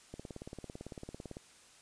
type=click train; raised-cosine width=2 ms; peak=-30 dBFS; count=23; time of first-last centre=0.14-1.369 s; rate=17.9 Hz; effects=white hiss -60 dBFS RMS until 1.81 s + resampled to 22050 Hz